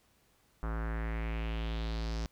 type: tone with low-pass filter sweep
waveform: square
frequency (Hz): 55.6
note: A1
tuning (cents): +19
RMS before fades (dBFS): -35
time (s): 0.63-2.26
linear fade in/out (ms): 0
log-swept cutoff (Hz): 1300 to 5600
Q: 3
effects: pink hiss -69 dBFS RMS until 2.31 s